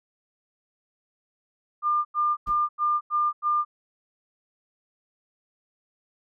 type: tone bursts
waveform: sine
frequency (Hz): 1200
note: D6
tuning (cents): +37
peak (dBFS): -20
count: 6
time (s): 1.82-3.65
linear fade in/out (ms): 50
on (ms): 230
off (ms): 90
type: noise with exponential decay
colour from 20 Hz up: brown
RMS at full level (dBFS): -36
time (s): 2.47-2.69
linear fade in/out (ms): 1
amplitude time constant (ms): 47
effects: none